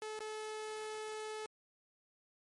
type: tone with dropouts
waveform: sawtooth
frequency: 431.8 Hz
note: A4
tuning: 33 cents flat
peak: -37 dBFS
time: 0.02-1.46 s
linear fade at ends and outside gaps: 1 ms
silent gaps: 0.191-0.205 s
effects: MP3 48 kbps